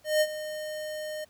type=tone with ADSR envelope; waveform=square; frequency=613 Hz; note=D#5; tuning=26 cents flat; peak=-20 dBFS; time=0.04-1.25 s; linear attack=170 ms; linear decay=53 ms; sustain=-14 dB; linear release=14 ms; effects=pink hiss -62 dBFS RMS until 1.29 s + high-pass 60 Hz 12 dB/octave